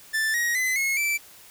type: tone with pitch steps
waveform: 45% pulse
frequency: 1764 / 1890.6 / 2026 / 2172 / 2328 Hz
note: A6 / A#6 / B6 / C#7 / D7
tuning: +4 / +24 / +44 / -36 / -16 cents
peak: -22 dBFS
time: 0.13-1.18 s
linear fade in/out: 20 ms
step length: 210 ms
effects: white hiss -49 dBFS RMS until 1.5 s